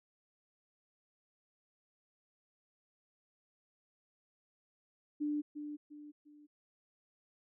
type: tone with echo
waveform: sine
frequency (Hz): 296.3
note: D4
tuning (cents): +15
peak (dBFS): -32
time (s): 5.2-5.42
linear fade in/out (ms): 20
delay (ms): 350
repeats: 3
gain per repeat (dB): -8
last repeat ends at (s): 6.47
effects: none